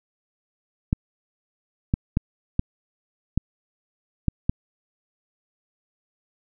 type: clicks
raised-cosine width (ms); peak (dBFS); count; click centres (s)
5; -7; 7; 0.929 / 1.939 / 2.171 / 2.594 / 3.376 / 4.283 / 4.495
effects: none